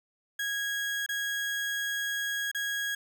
35% pulse tone with dropouts, 1650 Hz, G#6, 12 cents flat, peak -28 dBFS, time 0.39-2.95 s, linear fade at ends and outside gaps 5 ms, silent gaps 1.063-1.089 / 2.515-2.547 s, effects none

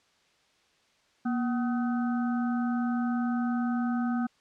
harmonic tone with a mistuned harmonic, 252.1 Hz, B3, 36 cents sharp, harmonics 1 / 3 / 5 / 6, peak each -26 / -37 / -40 / -42 dBFS, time 1.25-4.27 s, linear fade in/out 10 ms, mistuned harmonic 1, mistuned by -96 cents, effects white hiss -66 dBFS RMS until 4.4 s + low-pass 5000 Hz 12 dB/octave

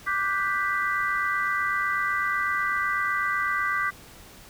sine chord, G major seventh, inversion second, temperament equal, 1174.7 / 1480 / 1568 / 1975.5 Hz, D6 / F#6 / G6 / B6, 0 / 0 / 0 / 0 cents, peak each -27 / -33 / -29 / -28 dBFS, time 0.06-3.91 s, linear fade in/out 20 ms, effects pink hiss -48 dBFS RMS until 4.49 s

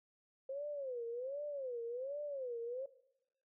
sine tone with vibrato, 523.3 Hz, C5, in tune, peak -39 dBFS, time 0.49-2.86 s, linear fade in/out 5 ms, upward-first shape sine, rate 1.3 Hz, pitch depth 210 cents each way, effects noise-tail reverb RT60 0.9 s tail -20 dB re dry

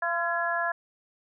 harmonic tone with a mistuned harmonic, 341.9 Hz, F4, 37 cents flat, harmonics 2 / 3 / 4 / 5, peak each -30 / -32 / -33 / -29 dBFS, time 0.02-0.72 s, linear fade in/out 5 ms, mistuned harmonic 5, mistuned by -25 cents, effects none

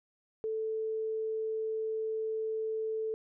sine tone, 440 Hz, A4, in tune, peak -31 dBFS, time 0.44-3.14 s, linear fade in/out 0 ms, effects none

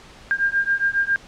sine beating tone pair, 1600 / 1607.3 Hz, G6 / G6, +35 / +43 cents, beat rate 7.3 Hz, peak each -21 dBFS, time 0.31-1.16 s, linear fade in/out 0 ms, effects pink hiss -45 dBFS RMS until 1.27 s + low-pass 6000 Hz 12 dB/octave

